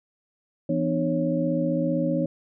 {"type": "tone cluster", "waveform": "sine", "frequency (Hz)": [167, 249.3, 304.7, 551], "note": ["E3", "B3", "D#4", "C#5"], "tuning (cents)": [23, 16, -36, -11], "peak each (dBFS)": -27, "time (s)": [0.69, 2.26], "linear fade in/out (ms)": 5, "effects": []}